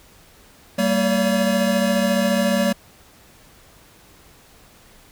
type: tone cluster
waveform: square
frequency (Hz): 194.4 / 229 / 569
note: G3 / A#3 / C#5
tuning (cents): -14 / -31 / +45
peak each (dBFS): -22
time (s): 0.78-2.73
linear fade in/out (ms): 10
effects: pink hiss -50 dBFS RMS until 5.11 s